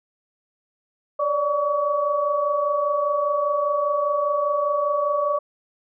sine tone cluster, 565 / 590 / 1133 Hz, C#5 / D5 / C#6, +33 / +8 / +37 cents, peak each -28 / -22 / -23 dBFS, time 1.19-5.39 s, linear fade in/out 10 ms, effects none

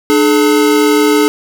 square tone pair together, 299.3 / 426.6 Hz, D4 / G#4, +33 / +46 cents, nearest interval tritone, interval 613 cents, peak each -11 dBFS, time 0.1-1.28 s, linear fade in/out 0 ms, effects none

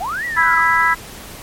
sine linear two-way sweep, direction up then down, 656 to 1974 to 1213 Hz, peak -20 dBFS, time 0-0.61 s, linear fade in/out 10 ms, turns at 0.25 s
harmonic tone, 329.6 Hz, E4, in tune, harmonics 3 / 4 / 5 / 6, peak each -17 / -17 / -17 / -17 dBFS, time 0.36-0.95 s, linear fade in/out 20 ms
effects pink hiss -35 dBFS RMS until 1.42 s + MP3 64 kbps

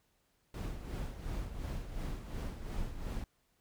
brown noise with tremolo, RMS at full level -37 dBFS, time 0.54-3.24 s, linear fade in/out 2 ms, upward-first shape sine, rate 2.8 Hz, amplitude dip 60%, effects pink hiss -75 dBFS RMS until 3.6 s

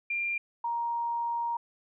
sine tone pair in turn, 2388 / 938.4 Hz, D7 / A#5, +28 / +11 cents, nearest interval octave + major third, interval 1617 cents, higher first, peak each -28 dBFS, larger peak neither, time 0.1-0.38 / 0.64-1.57 s, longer second, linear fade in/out 5 ms, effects none

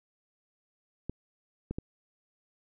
clicks, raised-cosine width 3 ms, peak -21 dBFS, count 3, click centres 1.096 / 1.71 / 1.785 s, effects none

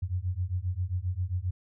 sine beating tone pair, 87.31 / 94.81 Hz, F2 / F#2, 0 / +43 cents, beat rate 7.5 Hz, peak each -31 dBFS, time 0.02-1.51 s, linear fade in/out 10 ms, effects none

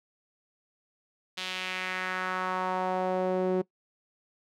sawtooth tone with band-pass filter sweep, 185 Hz, F#3, in tune, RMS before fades -30 dBFS, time 1.37-3.62 s, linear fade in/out 10 ms, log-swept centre 3500 to 380 Hz, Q 2, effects noise-tail reverb RT60 0.1 s tail -21 dB re dry

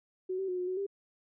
sine tone with pitch steps, 371.5 / 384.2 / 363.9 / 360.9 / 370.5 / 396.5 Hz, F#4 / G4 / F#4 / F#4 / F#4 / G4, +7 / -35 / -29 / -43 / +2 / +20 cents, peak -31 dBFS, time 0.29-0.866 s, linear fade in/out 10 ms, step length 96 ms, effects none

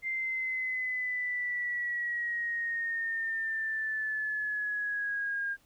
sine linear sweep, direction down, 2093 to 1610 Hz, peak -30 dBFS, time 0.02-5.57 s, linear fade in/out 50 ms, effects pink hiss -66 dBFS RMS until 5.65 s

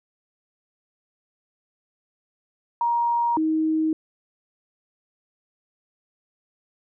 sine tone pair in turn, 943 / 315.5 Hz, A#5 / D#4, +20 / +24 cents, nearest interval octave + perfect fifth, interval 1896 cents, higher first, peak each -19 dBFS, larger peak neither, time 2.81-3.37 / 3.37-3.93 s, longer neither, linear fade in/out 2 ms, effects none

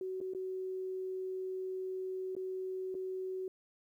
sine tone with dropouts, 374.7 Hz, F#4, 22 cents sharp, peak -36 dBFS, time 0.01-3.48 s, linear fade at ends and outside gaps 2 ms, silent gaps 0.204-0.212 / 0.336-0.348 / 2.352-2.365 / 2.944-2.95 s, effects 12-bit

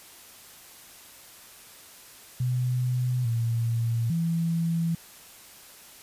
sine tone with pitch steps, 125.4 / 115.9 / 166.5 Hz, B2 / A#2 / E3, +27 / -10 / +18 cents, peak -23 dBFS, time 2.4-4.95 s, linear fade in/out 5 ms, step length 850 ms, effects white hiss -49 dBFS RMS until 6.02 s + resampled to 32000 Hz

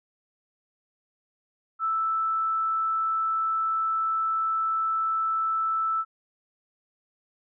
sine tone, 1318.5 Hz, E6, in tune, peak -23 dBFS, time 1.79-6.05 s, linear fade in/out 50 ms, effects none

